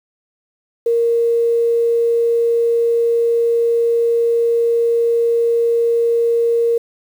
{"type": "tone with quantisation", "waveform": "sine", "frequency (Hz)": 466.2, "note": "A#4", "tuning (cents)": 0, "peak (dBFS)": -12, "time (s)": [0.86, 6.78], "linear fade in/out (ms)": 5, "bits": 7, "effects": []}